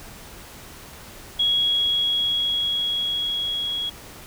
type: tone with level ramp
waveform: sine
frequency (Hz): 3322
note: G#7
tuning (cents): 0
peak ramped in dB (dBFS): -17 to -24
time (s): 1.39-3.9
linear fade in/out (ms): 10
effects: pink hiss -42 dBFS RMS until 4.26 s